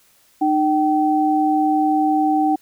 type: tone pair together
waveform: sine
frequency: 305.2 / 769 Hz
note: D#4 / G5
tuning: -33 / -33 cents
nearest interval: octave + major third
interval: 1600 cents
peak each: -17 / -17 dBFS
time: 0.41-2.56 s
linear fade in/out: 10 ms
effects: white hiss -56 dBFS RMS until 2.61 s